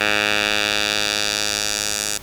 10% pulse tone with band-pass filter sweep, 104.5 Hz, G#2, 11 cents sharp, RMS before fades -21 dBFS, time 0-2.18 s, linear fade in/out 10 ms, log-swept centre 2400 to 7300 Hz, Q 1.4, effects pink hiss -40 dBFS RMS until 2.22 s

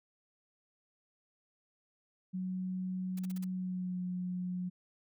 sine tone with pitch glide, 185 to 180.88 Hz, F#3 to F#3, 0 to -39 cents, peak -34 dBFS, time 2.33-4.7 s, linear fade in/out 20 ms, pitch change -39 cents, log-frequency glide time 3.51-4.02 s
white noise bursts, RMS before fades -50 dBFS, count 5, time 3.17-3.444 s, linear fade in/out 5 ms, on 22 ms, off 41 ms
effects none

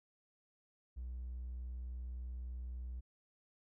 triangle tone, 61.74 Hz, B1, in tune, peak -38 dBFS, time 0.96-3.01 s, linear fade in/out 20 ms, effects tanh soft clip ceiling -37 dBFS

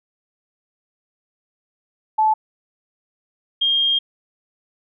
sine tone pair in turn, 868 / 3221 Hz, A5 / G7, -24 / +46 cents, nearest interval octave + major seventh, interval 2270 cents, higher second, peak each -13 / -15 dBFS, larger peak first, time 2.18-2.34 / 3.61-3.99 s, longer second, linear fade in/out 10 ms, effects none

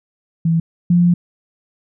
sine tone pair in turn, 164.81 / 174.61 Hz, E3 / F3, 0 / 0 cents, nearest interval minor second, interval 100 cents, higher second, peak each -12 / -9 dBFS, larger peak second, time 0.45-0.6 / 0.9-1.14 s, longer second, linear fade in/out 5 ms, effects none

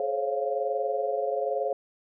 sine tone cluster, 426.2 / 533 / 554 / 697 Hz, G#4 / C5 / C#5 / F5, +45 / +32 / -1 / -4 cents, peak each -31 dBFS, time 0-1.73 s, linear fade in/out 2 ms, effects none

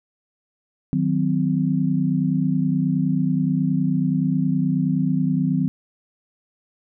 sine chord, C diminished, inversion first, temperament equal with one note detuned, 155.56 / 185 / 257.1 Hz, Eb3 / Gb3 / C4, 0 / 0 / -30 cents, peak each -22 dBFS, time 0.93-5.68 s, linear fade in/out 0 ms, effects none

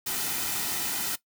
white noise with comb filter, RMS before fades -30 dBFS, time 0.06-1.16 s, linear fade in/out 10 ms, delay 1.8 ms, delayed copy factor -0.55, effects noise-tail reverb RT60 0.1 s tail -17 dB re dry

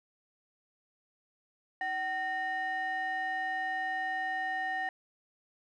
triangle ring-modulated tone, 540 Hz, C#5, 45 cents flat, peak -26 dBFS, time 1.81-4.89 s, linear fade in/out 2 ms, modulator 1300 Hz, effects none

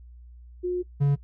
sine / triangle tone pair in turn, 359.1 / 141.81 Hz, F4 / C#3, +48 / +40 cents, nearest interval octave + major third, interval 1608 cents, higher first, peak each -24 / -16 dBFS, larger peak second, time 0.63-0.83 / 1-1.16 s, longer first, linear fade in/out 20 ms, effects noise-tail reverb RT60 0.1 s tail -20 dB re dry + added 60 Hz sine -44 dBFS peak until 1.23 s

